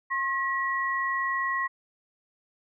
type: tone pair together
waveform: sine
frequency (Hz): 1074.8 / 1915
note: C6 / A#6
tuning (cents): +46 / +46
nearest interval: minor seventh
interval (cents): 1000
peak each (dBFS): -28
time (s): 0.1-1.68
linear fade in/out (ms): 20
effects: none